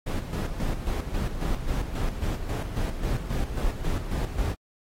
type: noise with tremolo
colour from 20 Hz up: brown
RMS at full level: -26 dBFS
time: 0.06-4.55 s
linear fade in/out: 10 ms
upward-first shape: square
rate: 3.7 Hz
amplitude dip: 55%
effects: AAC 48 kbps